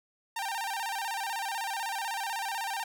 sawtooth tone with vibrato, 849 Hz, G#5, 38 cents sharp, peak -28 dBFS, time 0.36-2.84 s, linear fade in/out 5 ms, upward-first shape square, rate 16 Hz, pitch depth 130 cents each way, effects none

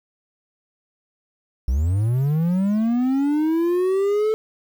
triangle linear sweep, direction up, 58.27 to 440.3 Hz, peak -15 dBFS, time 1.68-4.34 s, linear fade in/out 0 ms, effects 8-bit

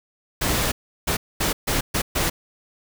pink noise bursts at uneven times, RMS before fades -22 dBFS, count 6, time 0.41-0.72 / 1.07-1.17 / 1.4-1.53 / 1.67-1.81 / 1.94-2.02 / 2.15-2.3 s, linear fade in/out 10 ms, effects none

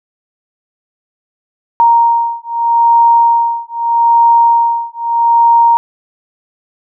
sine beating tone pair, 932.3 / 933.1 Hz, A#5 / A#5, 0 / +1 cents, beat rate 0.8 Hz, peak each -10 dBFS, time 1.8-5.77 s, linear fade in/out 0 ms, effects none

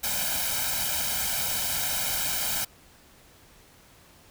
white noise with comb filter, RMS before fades -28 dBFS, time 0.03-2.65 s, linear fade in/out 10 ms, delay 1.3 ms, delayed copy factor +0.85, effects pink hiss -55 dBFS RMS until 4.3 s

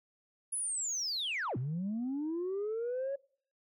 sine linear two-way sweep, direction down then up, 10548 to 116 to 562 Hz, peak -31 dBFS, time 0.52-3.16 s, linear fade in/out 10 ms, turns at 1.57 s, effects noise-tail reverb RT60 0.6 s tail -26 dB re dry + tanh soft clip ceiling -30 dBFS

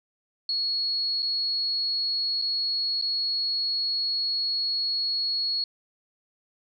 sine tone with dropouts, 4340 Hz, C#8, 37 cents flat, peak -24 dBFS, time 0.49-5.64 s, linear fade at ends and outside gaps 2 ms, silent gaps 1.222-1.227 / 2.416-2.421 / 3.014-3.022 s, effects none

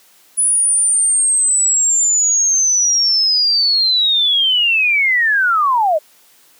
sine linear sweep, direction down, 9956 to 583 Hz, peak -11 dBFS, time 0.37-5.99 s, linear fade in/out 20 ms, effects white hiss -50 dBFS RMS until 6.59 s + high-pass 200 Hz 12 dB/octave

